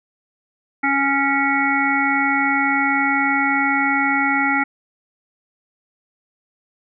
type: harmonic tone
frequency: 277.2 Hz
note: C#4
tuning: in tune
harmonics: 1 / 3 / 5 / 7 / 8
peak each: -22 / -22 / -22 / -22 / -22 dBFS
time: 0.83-4.64 s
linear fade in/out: 10 ms
effects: none